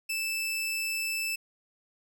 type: tone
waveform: sawtooth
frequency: 2637 Hz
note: E7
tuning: in tune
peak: -26 dBFS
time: 0.09-1.36 s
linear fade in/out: 10 ms
effects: none